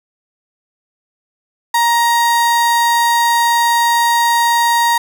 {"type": "tone", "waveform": "35% pulse", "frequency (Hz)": 939, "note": "A#5", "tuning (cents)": 12, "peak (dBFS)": -9, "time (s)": [1.74, 4.98], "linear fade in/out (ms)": 5, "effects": []}